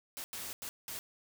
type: noise bursts at uneven times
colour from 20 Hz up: white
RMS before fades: -42 dBFS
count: 4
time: 0.17-0.24 / 0.33-0.53 / 0.62-0.69 / 0.88-0.99 s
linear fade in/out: 0 ms
effects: none